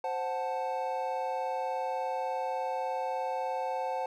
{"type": "chord", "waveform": "triangle", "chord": "F# diminished", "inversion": "second", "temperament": "equal", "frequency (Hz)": [523.3, 740, 880], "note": ["C5", "F#5", "A5"], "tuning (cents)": [0, 0, 0], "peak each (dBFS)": -33, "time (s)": [0.04, 4.06], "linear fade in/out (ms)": 2, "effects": []}